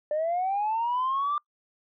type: linear sweep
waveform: sine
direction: up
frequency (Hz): 591 to 1192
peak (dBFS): -23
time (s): 0.11-1.38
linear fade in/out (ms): 2
effects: noise-tail reverb RT60 0.1 s tail -26 dB re dry + tanh soft clip ceiling -21 dBFS

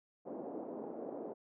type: band-pass noise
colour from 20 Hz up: pink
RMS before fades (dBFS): -44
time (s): 0.25-1.34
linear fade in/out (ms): 20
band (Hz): 260 to 690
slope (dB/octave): 24
effects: none

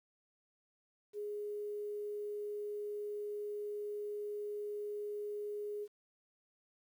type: tone with quantisation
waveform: sine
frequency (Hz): 415.3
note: G#4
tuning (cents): 0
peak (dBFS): -38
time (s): 1.13-5.88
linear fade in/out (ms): 50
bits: 11
effects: none

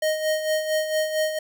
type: tone with tremolo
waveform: square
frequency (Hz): 622.3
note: D#5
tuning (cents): 0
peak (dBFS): -20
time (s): 0.02-1.39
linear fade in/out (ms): 5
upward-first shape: sine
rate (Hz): 4.4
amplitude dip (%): 60
effects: none

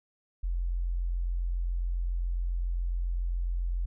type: tone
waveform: sine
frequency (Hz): 43.65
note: F1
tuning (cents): 0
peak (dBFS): -27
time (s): 0.43-3.86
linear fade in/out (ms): 10
effects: none

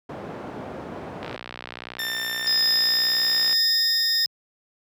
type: low-pass noise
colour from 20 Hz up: white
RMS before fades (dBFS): -35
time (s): 0.09-1.36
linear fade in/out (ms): 5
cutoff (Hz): 660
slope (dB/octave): 12
type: click train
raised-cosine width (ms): 0.3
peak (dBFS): -18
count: 141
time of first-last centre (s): 1.23-3.529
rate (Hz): 60.9
type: tone with pitch glide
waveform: 20% pulse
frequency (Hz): 1796 to 1832.7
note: A6 to A#6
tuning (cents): +35 to -30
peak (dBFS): -21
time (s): 1.99-4.25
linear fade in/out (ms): 2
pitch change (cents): +35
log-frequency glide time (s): 2.36-3.86
type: tone with tremolo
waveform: triangle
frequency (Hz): 5080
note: D#8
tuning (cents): +35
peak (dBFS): -17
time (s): 2.47-4.26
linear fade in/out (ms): 0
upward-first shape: triangle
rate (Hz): 1.1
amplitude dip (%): 25
effects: high-pass 100 Hz 12 dB/octave

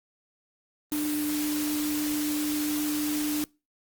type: tone in noise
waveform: sine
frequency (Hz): 298.8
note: D4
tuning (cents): +30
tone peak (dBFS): -26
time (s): 0.92-3.44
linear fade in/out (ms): 0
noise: white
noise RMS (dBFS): -34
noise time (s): 0.92-3.44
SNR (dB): +5
effects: noise-tail reverb RT60 0.3 s tail -26 dB re dry + Opus 32 kbps

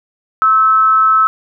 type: tone with amplitude modulation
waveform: sine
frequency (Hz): 1302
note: E6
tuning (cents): -22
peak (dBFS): -5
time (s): 0.42-1.27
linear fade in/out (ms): 0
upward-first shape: sine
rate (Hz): 222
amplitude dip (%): 45
effects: none

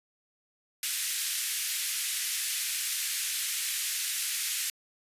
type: band-pass noise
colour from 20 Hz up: white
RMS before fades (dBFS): -32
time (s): 0.83-4.7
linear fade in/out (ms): 2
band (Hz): 1800 to 13000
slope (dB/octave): 24
effects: resampled to 32000 Hz

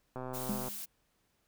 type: click train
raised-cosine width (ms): 1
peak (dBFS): -27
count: 68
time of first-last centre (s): 0.16-0.683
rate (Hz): 128
type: noise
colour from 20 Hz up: blue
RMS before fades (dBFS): -42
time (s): 0.33-0.86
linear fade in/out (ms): 20
type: tone with exponential decay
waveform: sine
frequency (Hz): 207.7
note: G#3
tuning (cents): 0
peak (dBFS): -30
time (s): 0.49-0.86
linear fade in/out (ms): 5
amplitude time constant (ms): 80
effects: pink hiss -75 dBFS RMS until 1.47 s

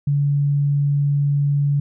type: tone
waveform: sine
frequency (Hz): 143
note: D3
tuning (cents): -46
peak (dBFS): -15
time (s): 0.07-1.8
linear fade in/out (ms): 5
effects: none

